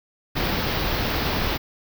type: band-stop noise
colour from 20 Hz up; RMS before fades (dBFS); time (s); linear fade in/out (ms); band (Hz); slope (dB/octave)
pink; -24; 0.35-1.58; 20; 5300 to 14000; 48
effects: none